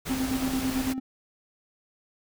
pink noise, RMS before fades -34 dBFS, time 0.05-0.94 s, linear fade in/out 20 ms
triangle tone with tremolo, 261.6 Hz, C4, in tune, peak -22 dBFS, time 0.09-1 s, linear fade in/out 20 ms, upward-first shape square, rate 9 Hz, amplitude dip 55%
effects none

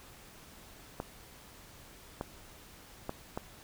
clicks, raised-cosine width 1 ms, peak -21 dBFS, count 4, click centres 1.001 / 2.211 / 3.094 / 3.375 s, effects pink hiss -54 dBFS RMS until 3.63 s

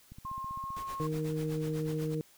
click train, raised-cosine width 5 ms, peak -35 dBFS, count 11, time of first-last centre 0.12-0.769 s, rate 15.4 Hz
sine tone with pitch glide, 1064 to 1080.7 Hz, C6 to C#6, +29 to -44 cents, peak -36 dBFS, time 0.25-1.07 s, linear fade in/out 5 ms, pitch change +27 cents, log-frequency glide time 0.39-0.77 s
pink noise with tremolo, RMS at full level -46 dBFS, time 0.76-2.15 s, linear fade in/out 5 ms, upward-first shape sine, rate 8.1 Hz, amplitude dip 80%
harmonic tone, 155.56 Hz, D#3, in tune, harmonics 1 / 2 / 3, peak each -33 / -37 / -36 dBFS, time 1-2.21 s, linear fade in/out 0 ms
effects white hiss -61 dBFS RMS until 2.37 s

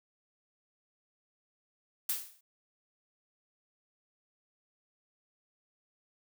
blue noise with exponential decay, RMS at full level -29 dBFS, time 2.09-2.41 s, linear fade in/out 5 ms, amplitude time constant 69 ms, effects none

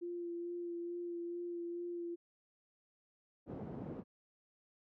sine tone with vibrato, 345.7 Hz, F4, 18 cents flat, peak -39 dBFS, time 0.01-2.16 s, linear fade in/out 20 ms, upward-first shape sine, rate 2.3 Hz, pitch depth 17 cents each way
pink band-pass noise, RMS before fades -45 dBFS, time 3.46-4.04 s, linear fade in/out 50 ms, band 140 to 420 Hz, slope 12 dB/octave
effects none

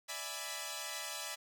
5% pulse chord, E dominant seventh, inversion third, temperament equal, 587.3 / 659.3 / 830.6 / 987.8 Hz, D5 / E5 / G#5 / B5, 0 / 0 / 0 / 0 cents, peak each -34 dBFS, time 0.08-1.36 s, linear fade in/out 20 ms, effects none

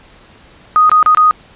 sine tone with dropouts, 1244.5 Hz, D#6, in tune, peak -5 dBFS, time 0.76-1.31 s, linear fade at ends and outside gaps 0 ms, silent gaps 0.895-0.916 / 1.028-1.061 / 1.148-1.172 s, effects pink hiss -43 dBFS RMS until 1.55 s + resampled to 8000 Hz

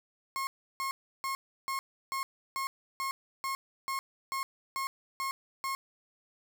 35% pulse tone bursts, 1079 Hz, C#6, 47 cents flat, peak -30 dBFS, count 13, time 0.36-5.75 s, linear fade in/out 0 ms, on 110 ms, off 330 ms, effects 12-bit

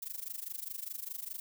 violet noise with amplitude modulation, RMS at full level -38 dBFS, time 0.02-1.4 s, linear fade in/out 5 ms, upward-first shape sine, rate 24.9 Hz, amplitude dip 90%, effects none

